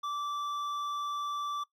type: tone with hard clipping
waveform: sine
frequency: 1165 Hz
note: D6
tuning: 14 cents flat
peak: -34 dBFS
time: 0.03-1.64 s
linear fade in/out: 10 ms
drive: 8 dB
effects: noise-tail reverb RT60 0.1 s tail -19 dB re dry